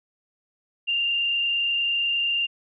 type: tone with frequency modulation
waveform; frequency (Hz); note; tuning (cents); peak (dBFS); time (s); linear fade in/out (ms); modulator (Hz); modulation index
sine; 2794; F7; 0; -21; 0.87-2.47; 20; 28.5; 1.2
effects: none